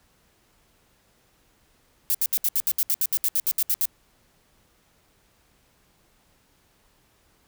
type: noise bursts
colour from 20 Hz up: violet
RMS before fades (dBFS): -22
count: 16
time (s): 2.1-3.855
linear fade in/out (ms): 0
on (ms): 45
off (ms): 69
effects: pink hiss -63 dBFS RMS until 7.47 s